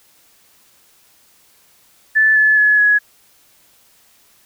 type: tone with pitch steps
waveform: sine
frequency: 1748 / 1724.9 / 1702.2 / 1679.7 Hz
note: A6 / A6 / G#6 / G#6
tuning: -12 / -35 / +42 / +19 cents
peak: -9 dBFS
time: 2.15-2.99 s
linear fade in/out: 20 ms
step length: 210 ms
effects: white hiss -53 dBFS RMS until 4.45 s